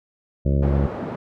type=harmonic tone; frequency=69.3 Hz; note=C#2; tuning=in tune; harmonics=1 / 2 / 3 / 4 / 5 / 6 / 7 / 8 / 9; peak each=-19 / -21 / -26 / -33 / -31 / -36 / -35 / -33 / -40 dBFS; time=0.45-0.87 s; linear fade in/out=10 ms
type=band-pass noise; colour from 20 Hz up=pink; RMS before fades=-30 dBFS; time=0.62-1.16 s; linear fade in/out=10 ms; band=160 to 840 Hz; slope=12 dB/octave
effects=none